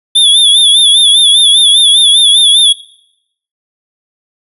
square tone with vibrato, 3481 Hz, A7, 19 cents flat, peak -4 dBFS, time 0.15-2.73 s, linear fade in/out 10 ms, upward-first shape sine, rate 5 Hz, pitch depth 78 cents each way, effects noise-tail reverb RT60 0.8 s tail -21 dB re dry + resampled to 32000 Hz

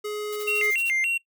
square tone, 420.2 Hz, G#4, 20 cents sharp, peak -29 dBFS, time 0.04-0.71 s, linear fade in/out 10 ms
blue noise with tremolo, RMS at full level -37 dBFS, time 0.32-0.92 s, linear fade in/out 10 ms, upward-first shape sine, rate 13 Hz, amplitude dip 95%
triangle tone with vibrato, 2400 Hz, D7, 37 cents sharp, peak -20 dBFS, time 0.47-1.18 s, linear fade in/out 10 ms, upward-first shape square, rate 3.5 Hz, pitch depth 230 cents each way
effects noise-tail reverb RT60 0.1 s tail -19 dB re dry

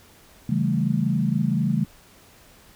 sine chord, A dominant seventh, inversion first, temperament equal, 138.59 / 164.81 / 196 / 220 Hz, C#3 / E3 / G3 / A3, 0 / 0 / 0 / 0 cents, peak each -25 dBFS, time 0.49-1.85 s, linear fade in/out 5 ms, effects pink hiss -52 dBFS RMS until 2.75 s

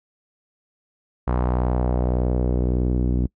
sawtooth tone with low-pass filter sweep, 61.74 Hz, B1, in tune, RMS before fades -21 dBFS, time 1.27-3.27 s, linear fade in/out 10 ms, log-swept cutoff 1100 to 280 Hz, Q 1.6, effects noise-tail reverb RT60 0.1 s tail -26 dB re dry

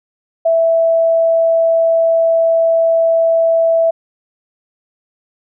sine tone, 659.3 Hz, E5, in tune, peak -9 dBFS, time 0.45-3.91 s, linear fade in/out 10 ms, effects none

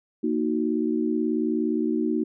sine chord, D# minor, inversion second, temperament equal, 233.1 / 311.1 / 370 Hz, A#3 / D#4 / F#4, 0 / 0 / 0 cents, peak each -26 / -25 / -28 dBFS, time 0.23-2.24 s, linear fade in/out 10 ms, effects none

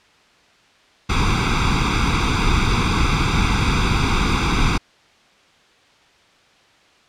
pink noise with comb filter, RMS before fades -17 dBFS, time 1.09-4.78 s, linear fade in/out 10 ms, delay 0.83 ms, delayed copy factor +0.95, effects white hiss -53 dBFS RMS until 7.08 s + low-pass 4000 Hz 12 dB/octave

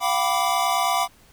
square chord, G dominant seventh, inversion third, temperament equal with one note detuned, 698.5 / 767.4 / 987.8 / 1174.7 Hz, F5 / G5 / B5 / D6, 0 / -37 / 0 / 0 cents, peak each -26 dBFS, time 0-1.08 s, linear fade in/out 50 ms, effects pink hiss -54 dBFS RMS until 1.32 s

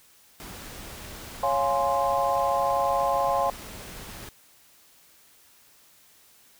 pink noise, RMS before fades -41 dBFS, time 0.4-4.29 s, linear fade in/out 0 ms
sine chord, Db major seventh, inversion none, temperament equal, 554.4 / 698.5 / 830.6 / 1046.5 Hz, Db5 / F5 / Ab5 / C6, 0 / 0 / 0 / 0 cents, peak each -27 dBFS, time 1.43-3.5 s, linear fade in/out 2 ms
effects white hiss -57 dBFS RMS until 6.59 s

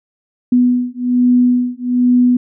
sine beating tone pair, 246.5 / 247.7 Hz, B3 / B3, -3 / +5 cents, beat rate 1.2 Hz, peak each -13 dBFS, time 0.52-2.37 s, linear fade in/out 5 ms, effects none

